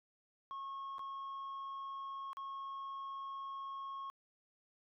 sine tone with dropouts, 1091 Hz, C#6, 28 cents flat, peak -39 dBFS, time 0.51-4.1 s, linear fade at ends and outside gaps 0 ms, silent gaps 0.983-0.993 / 2.331-2.37 s, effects tanh soft clip ceiling -41 dBFS

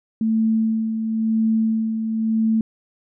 sine tone with tremolo, 222 Hz, A3, 16 cents sharp, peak -15 dBFS, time 0.21-2.61 s, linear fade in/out 2 ms, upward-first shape sine, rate 0.97 Hz, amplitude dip 50%, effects none

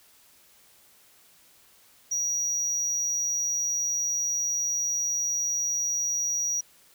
sine tone, 5770 Hz, F#8, 44 cents flat, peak -22 dBFS, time 2.11-6.61 s, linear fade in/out 10 ms, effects tanh soft clip ceiling -24 dBFS + white hiss -58 dBFS RMS until 6.94 s

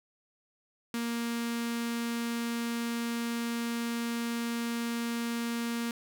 sawtooth tone with notch filter, 234 Hz, A#3, 7 cents sharp, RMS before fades -33 dBFS, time 0.94-5.91 s, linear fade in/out 2 ms, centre 620 Hz, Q 0.93, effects none

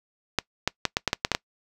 clicks, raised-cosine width 0.2 ms, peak -4 dBFS, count 9, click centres 0.387 / 0.676 / 0.853 / 0.969 / 1.077 / 1.131 / 1.249 / 1.317 / 1.349 s, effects noise-tail reverb RT60 0.1 s tail -24 dB re dry

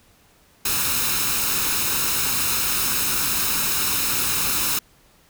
white noise with comb filter, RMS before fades -22 dBFS, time 0.65-4.79 s, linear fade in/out 5 ms, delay 0.76 ms, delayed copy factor +0.55, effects pink hiss -56 dBFS RMS until 5.29 s

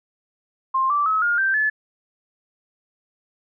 sine tone with pitch steps, 1057 / 1166.1 / 1286.4 / 1419.1 / 1565.5 / 1727 Hz, C6 / D6 / E6 / F6 / G6 / A6, +17 / -13 / -43 / +27 / -3 / -33 cents, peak -17 dBFS, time 0.74-1.7 s, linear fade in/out 10 ms, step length 160 ms, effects none

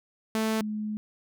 sawtooth / sine tone pair in turn, 220 / 212.8 Hz, A3 / G#3, 0 / +42 cents, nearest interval minor second, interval 58 cents, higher first, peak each -21 / -29 dBFS, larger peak first, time 0.35-0.61 / 0.61-0.97 s, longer second, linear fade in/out 0 ms, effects none

